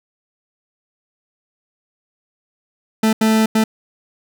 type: tone bursts at uneven times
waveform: 40% pulse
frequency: 219.9 Hz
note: A3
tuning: 1 cent flat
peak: -11 dBFS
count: 3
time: 3.03-3.13 / 3.21-3.46 / 3.55-3.64 s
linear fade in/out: 5 ms
effects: none